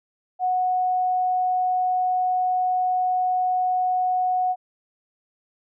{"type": "tone", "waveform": "sine", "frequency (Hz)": 735, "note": "F#5", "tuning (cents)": -12, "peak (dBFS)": -19, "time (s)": [0.39, 4.56], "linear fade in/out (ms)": 50, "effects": []}